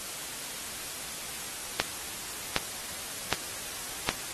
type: click train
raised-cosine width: 0.2 ms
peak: -5 dBFS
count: 4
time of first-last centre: 1.8-4.09 s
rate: 1.31 Hz
effects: white hiss -38 dBFS RMS until 4.33 s + AAC 32 kbps